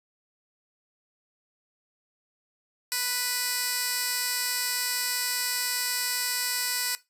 15% pulse tone with high-pass filter, 493.9 Hz, B4, in tune, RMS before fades -28 dBFS, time 2.92-6.95 s, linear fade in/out 0 ms, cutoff 3600 Hz, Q 0.52, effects noise-tail reverb RT60 0.2 s tail -17 dB re dry + resampled to 32000 Hz

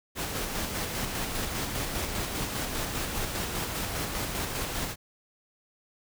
pink noise with tremolo, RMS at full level -31 dBFS, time 0.15-4.96 s, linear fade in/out 50 ms, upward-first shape square, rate 5 Hz, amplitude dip 30%, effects none

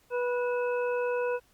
harmonic tone with a mistuned harmonic, 490 Hz, B4, 14 cents flat, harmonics 1 / 2 / 3 / 5, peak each -27 / -36 / -38 / -42 dBFS, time 0.1-1.4 s, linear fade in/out 50 ms, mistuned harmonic 5, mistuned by +93 cents, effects pink hiss -65 dBFS RMS until 1.53 s + Opus 48 kbps

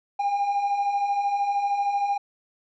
triangle beating tone pair, 795 / 808 Hz, G5 / G#5, +24 / -48 cents, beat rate 13 Hz, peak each -28 / -20 dBFS, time 0.19-2.18 s, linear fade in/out 10 ms, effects tanh soft clip ceiling -14 dBFS + resampled to 16000 Hz

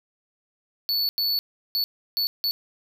square tone bursts at uneven times, 4448 Hz, C#8, 5 cents sharp, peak -22 dBFS, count 5, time 0.89-1.09 / 1.18-1.39 / 1.75-1.84 / 2.17-2.27 / 2.44-2.51 s, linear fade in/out 0 ms, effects none

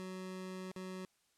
25% pulse tone with dropouts, 186.2 Hz, F#3, 11 cents sharp, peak -39 dBFS, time 0-1.05 s, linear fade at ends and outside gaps 0 ms, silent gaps 0.715-0.762 s, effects white hiss -75 dBFS RMS until 1.37 s + low-pass 10000 Hz 12 dB/octave

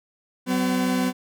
40% pulse tone pair together, 187.59 / 253.6 Hz, F#3 / B3, +24 / +46 cents, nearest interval perfect fourth, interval 522 cents, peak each -25 / -21 dBFS, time 0.46-1.13 s, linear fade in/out 50 ms, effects none

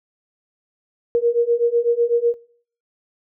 sine beating tone pair, 467.8 / 475.8 Hz, A#4 / A#4, +6 / +35 cents, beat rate 8 Hz, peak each -18 dBFS, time 1.15-2.34 s, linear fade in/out 0 ms, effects noise-tail reverb RT60 0.5 s tail -21 dB re dry

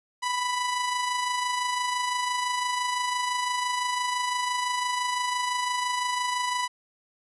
sawtooth tone with amplitude modulation, 990 Hz, B5, 4 cents sharp, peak -20 dBFS, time 0.22-6.68 s, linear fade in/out 20 ms, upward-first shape sine, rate 25.9 Hz, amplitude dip 40%, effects resampled to 24000 Hz

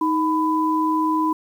sine tone pair together, 314.1 / 998.9 Hz, D#4 / B5, +16 / +19 cents, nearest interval octave + minor sixth, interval 2003 cents, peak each -20 dBFS, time 0.01-1.33 s, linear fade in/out 5 ms, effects 8-bit

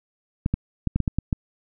clicks, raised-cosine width 5 ms, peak -9 dBFS, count 8, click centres 0.461 / 0.54 / 0.873 / 0.96 / 1.003 / 1.078 / 1.186 / 1.328 s, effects none

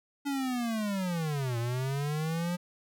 square linear two-way sweep, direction down then up, 286 to 115.2 to 178.8 Hz, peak -30 dBFS, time 0.25-2.57 s, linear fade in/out 20 ms, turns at 1.58 s, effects none

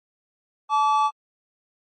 triangle tone pair together, 865.7 / 1153 Hz, A5 / D6, -28 / -32 cents, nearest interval perfect fourth, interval 496 cents, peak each -18 dBFS, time 0.69-1.11 s, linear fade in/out 50 ms, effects MP3 32 kbps

